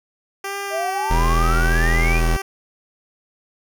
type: tone with vibrato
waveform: 10% pulse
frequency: 392 Hz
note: G4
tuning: in tune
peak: -17 dBFS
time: 0.44-2.42 s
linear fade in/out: 5 ms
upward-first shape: sine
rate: 1.5 Hz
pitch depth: 32 cents each way
type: exponential sweep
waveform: sine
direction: up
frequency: 622 to 2512 Hz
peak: -21 dBFS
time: 0.7-2.21 s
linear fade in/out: 50 ms
type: tone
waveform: square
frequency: 41.2 Hz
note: E1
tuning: in tune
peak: -16 dBFS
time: 1.1-2.37 s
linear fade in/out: 10 ms
effects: none